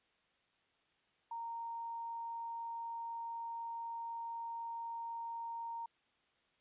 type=tone; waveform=sine; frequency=926 Hz; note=A#5; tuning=12 cents flat; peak=-40 dBFS; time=1.31-5.86 s; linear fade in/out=5 ms; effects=white hiss -75 dBFS RMS until 6.6 s + resampled to 8000 Hz